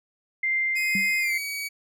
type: tone with tremolo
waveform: sine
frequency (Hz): 2093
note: C7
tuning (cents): 0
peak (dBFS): -21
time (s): 0.43-1.38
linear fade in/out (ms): 5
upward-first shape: triangle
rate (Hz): 2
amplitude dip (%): 25
type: tone with pitch glide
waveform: sawtooth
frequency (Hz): 2513 to 2265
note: D#7 to C#7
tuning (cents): +17 to +37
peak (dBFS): -26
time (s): 0.75-1.69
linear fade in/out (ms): 20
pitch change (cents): -180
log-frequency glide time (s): 1.19-1.34
type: tone with exponential decay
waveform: sine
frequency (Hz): 196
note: G3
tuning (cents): 0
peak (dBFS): -24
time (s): 0.95-1.16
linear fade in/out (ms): 2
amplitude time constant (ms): 44
effects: none